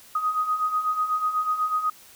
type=beating tone pair; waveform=sine; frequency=1244.5 / 1252.6 Hz; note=D#6 / D#6; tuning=0 / +11 cents; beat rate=8.1 Hz; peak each=-29 / -23 dBFS; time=0.15-1.9 s; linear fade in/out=5 ms; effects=white hiss -50 dBFS RMS until 2.15 s